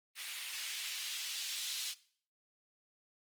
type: noise with band-pass filter sweep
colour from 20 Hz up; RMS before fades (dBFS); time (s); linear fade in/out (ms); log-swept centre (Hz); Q
blue; -41; 0.15-1.95; 50; 2400 to 3600; 1.4
effects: noise-tail reverb RT60 0.5 s tail -18 dB re dry + Opus 24 kbps